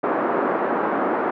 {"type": "band-pass noise", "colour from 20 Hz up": "pink", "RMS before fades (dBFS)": -22, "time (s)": [0.03, 1.31], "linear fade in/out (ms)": 10, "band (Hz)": [270, 1400], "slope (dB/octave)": 24, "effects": []}